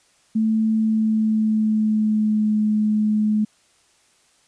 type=tone with pitch glide; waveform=sine; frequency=220 to 213.1 Hz; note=A3 to G#3; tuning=0 to +45 cents; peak=-16 dBFS; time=0.35-3.45 s; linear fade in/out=10 ms; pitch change=-55 cents; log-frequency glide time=0.73-2.56 s; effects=white hiss -59 dBFS RMS until 4.47 s + resampled to 22050 Hz